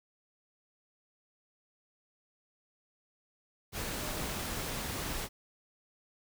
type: tone in noise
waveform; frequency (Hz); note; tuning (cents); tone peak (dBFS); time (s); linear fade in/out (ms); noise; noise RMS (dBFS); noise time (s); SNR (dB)
sine; 607; D#5; -43; -47; 3.99-4.23; 50; pink; -37; 3.72-5.29; -13
effects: none